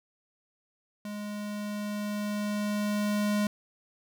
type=tone with level ramp; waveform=square; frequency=207.7 Hz; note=G#3; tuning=in tune; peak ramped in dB=-36 to -25 dBFS; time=1.05-3.47 s; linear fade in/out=2 ms; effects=none